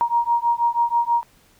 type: beating tone pair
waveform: sine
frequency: 939 / 945.2 Hz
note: A#5 / A#5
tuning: +12 / +24 cents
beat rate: 6.2 Hz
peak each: -20 dBFS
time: 0.01-1.23 s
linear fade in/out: 0 ms
effects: pink hiss -56 dBFS RMS until 1.59 s